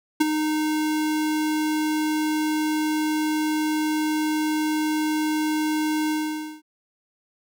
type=tone with ADSR envelope; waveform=square; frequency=308 Hz; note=D#4; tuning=17 cents flat; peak=-14 dBFS; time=0.2-6.62 s; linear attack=11 ms; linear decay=21 ms; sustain=-8 dB; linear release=520 ms; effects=none